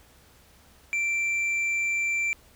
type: tone with hard clipping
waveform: sine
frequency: 2349 Hz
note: D7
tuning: in tune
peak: -25 dBFS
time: 0.93-2.33 s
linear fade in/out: 0 ms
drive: 4 dB
effects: added 68 Hz sine -60 dBFS peak until 2.55 s + pink hiss -57 dBFS RMS until 2.55 s